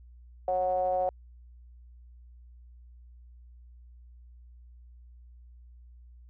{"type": "ring-modulated tone", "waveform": "triangle", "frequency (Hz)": 92.5, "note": "F#2", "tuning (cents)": 0, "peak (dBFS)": -20, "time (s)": [0.48, 1.09], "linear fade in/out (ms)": 0, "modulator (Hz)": 641, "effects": ["added 60 Hz sine -49 dBFS peak until 6.29 s"]}